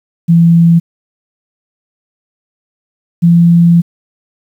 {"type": "tone pair in turn", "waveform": "sine", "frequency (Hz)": [168.1, 170.35], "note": ["E3", "F3"], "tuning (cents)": [34, -43], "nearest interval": "unison", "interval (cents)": 23, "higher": "second", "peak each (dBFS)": -3, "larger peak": "neither", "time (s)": [[0.28, 0.8], [3.22, 3.82]], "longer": "second", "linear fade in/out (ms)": 20, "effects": ["7-bit"]}